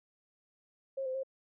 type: tone with pitch steps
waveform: sine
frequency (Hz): 538 / 518 / 533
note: C5 / C5 / C5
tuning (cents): +48 / -17 / +32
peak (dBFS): -33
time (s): 0.97-1.234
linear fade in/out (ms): 10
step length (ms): 88
effects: none